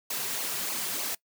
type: noise with flanger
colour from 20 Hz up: white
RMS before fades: -32 dBFS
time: 0.1-1.15 s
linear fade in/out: 5 ms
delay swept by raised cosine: 0.54 to 3.94 ms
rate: 3.3 Hz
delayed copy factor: -0.65
effects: noise-tail reverb RT60 0.1 s tail -22 dB re dry + high-pass 150 Hz 12 dB/octave